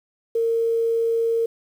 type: tone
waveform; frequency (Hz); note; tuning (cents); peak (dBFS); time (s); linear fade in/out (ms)
sine; 458.6; A#4; -28; -18; 0.35-1.46; 5
effects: 8-bit